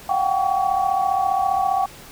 sine tone cluster, 709 / 749 / 784 / 1129 Hz, F5 / F#5 / G5 / C#6, +26 / +21 / 0 / +31 cents, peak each -26 / -23 / -20 / -26 dBFS, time 0.09-1.86 s, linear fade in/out 5 ms, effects pink hiss -42 dBFS RMS until 2.11 s

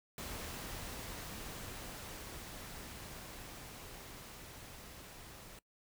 pink noise with level ramp, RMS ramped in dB -44 to -53 dBFS, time 0.18-5.59 s, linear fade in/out 2 ms, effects noise-tail reverb RT60 0.1 s tail -21 dB re dry

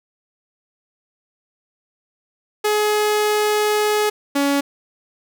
sawtooth tone pair in turn, 421.8 / 281.5 Hz, G#4 / C#4, +27 / +27 cents, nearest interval perfect fifth, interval 700 cents, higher first, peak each -12 dBFS, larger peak neither, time 2.64-4.1 / 4.35-4.61 s, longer first, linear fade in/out 10 ms, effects none

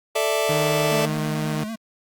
sawtooth chord, A suspended fourth, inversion none, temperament just, 440 / 586.7 / 660 Hz, A4 / D5 / E5, 0 / -2 / +2 cents, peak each -20 dBFS, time 0.15-1.06 s, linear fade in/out 10 ms
sawtooth tone, 153.6 Hz, D#3, 22 cents flat, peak -20 dBFS, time 0.49-1.64 s, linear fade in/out 5 ms
square tone with vibrato, 220 Hz, A3, in tune, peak -29 dBFS, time 0.91-1.76 s, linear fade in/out 10 ms, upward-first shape sine, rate 9 Hz, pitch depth 66 cents each way
effects Opus 48 kbps

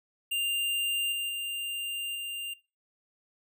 square tone with level steps, 2794 Hz, F7, in tune, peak -28 / -31 / -33 / -35 dBFS, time 0.31-2.54 s, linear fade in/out 10 ms, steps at 1.12 / 1.29 / 2.15 s, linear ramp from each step 2 ms, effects noise-tail reverb RT60 0.3 s tail -20 dB re dry

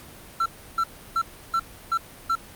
triangle tone bursts, 1347 Hz, E6, 37 cents sharp, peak -18 dBFS, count 6, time 0.4-2.354 s, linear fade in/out 5 ms, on 59 ms, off 320 ms, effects pink hiss -45 dBFS RMS until 2.55 s + Opus 48 kbps

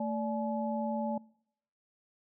sine tone cluster, 223 / 582 / 852 Hz, A3 / D5 / G#5, +23 / -16 / +44 cents, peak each -33 / -36 / -37 dBFS, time 0-1.18 s, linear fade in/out 5 ms, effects noise-tail reverb RT60 0.7 s tail -24 dB re dry

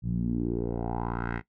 10% pulse tone with low-pass filter sweep, 58.27 Hz, A#1, in tune, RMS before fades -30 dBFS, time 0.02-1.42 s, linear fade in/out 50 ms, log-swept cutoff 140 to 2000 Hz, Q 3.5, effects noise-tail reverb RT60 0.1 s tail -17 dB re dry

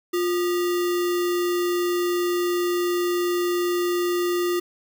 sine tone with sample-and-hold, 352.3 Hz, F4, 15 cents sharp, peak -20 dBFS, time 0.13-4.6 s, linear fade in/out 10 ms, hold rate 1575 Hz, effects none

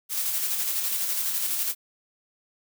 blue noise with tremolo, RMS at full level -26 dBFS, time 0.09-1.75 s, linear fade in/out 50 ms, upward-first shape square, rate 12 Hz, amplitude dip 30%, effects none

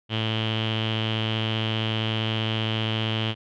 sawtooth tone with low-pass filter, 110.6 Hz, A2, 9 cents sharp, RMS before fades -26 dBFS, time 0.09-3.35 s, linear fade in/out 50 ms, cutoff 3100 Hz, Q 9.7, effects none

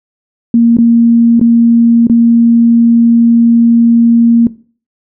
sine tone with dropouts, 233 Hz, A#3, 1 cent flat, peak -3 dBFS, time 0.54-4.47 s, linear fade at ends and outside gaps 2 ms, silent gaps 0.769-0.785 / 1.396-1.412 / 2.07-2.097 s, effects noise-tail reverb RT60 0.4 s tail -18 dB re dry

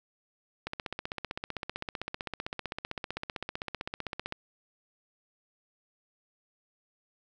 click train, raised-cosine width 0.3 ms, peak -18 dBFS, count 58, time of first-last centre 0.67-4.324 s, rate 15.6 Hz, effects none

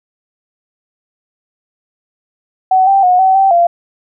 sine tone with pitch steps, 752 / 783 / 726 / 760 / 776 / 689 Hz, F#5 / G5 / F#5 / F#5 / G5 / F5, +28 / -2 / -33 / +46 / -18 / -24 cents, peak -6 dBFS, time 2.71-3.67 s, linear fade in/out 5 ms, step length 160 ms, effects none

